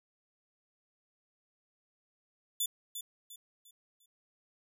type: tone with echo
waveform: 10% pulse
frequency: 3489 Hz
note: A7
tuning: 15 cents flat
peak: -22 dBFS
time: 2.6-2.66 s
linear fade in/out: 5 ms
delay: 350 ms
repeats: 4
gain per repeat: -9 dB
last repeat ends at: 4.06 s
effects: none